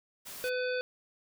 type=noise; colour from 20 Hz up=white; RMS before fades=-44 dBFS; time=0.25-0.5 s; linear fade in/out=20 ms
type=harmonic tone; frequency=502 Hz; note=B4; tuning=28 cents sharp; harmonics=1 / 3 / 5 / 7 / 9; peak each=-31 / -36 / -41 / -46 / -45 dBFS; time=0.44-0.81 s; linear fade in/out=0 ms
effects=none